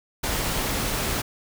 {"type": "noise", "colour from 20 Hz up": "pink", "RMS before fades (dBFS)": -26, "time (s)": [0.23, 1.22], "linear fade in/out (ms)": 10, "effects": []}